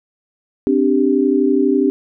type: chord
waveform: sine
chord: C suspended second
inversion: none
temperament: equal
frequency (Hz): 261.6 / 293.7 / 392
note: C4 / D4 / G4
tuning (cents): 0 / 0 / 0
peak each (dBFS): -16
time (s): 0.67-1.9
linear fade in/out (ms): 0
effects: none